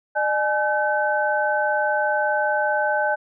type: tone cluster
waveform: sine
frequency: 603 / 843 / 1528 Hz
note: D5 / G#5 / G6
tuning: +46 / +26 / -45 cents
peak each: -23 dBFS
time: 0.15-3.16 s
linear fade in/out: 20 ms
effects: none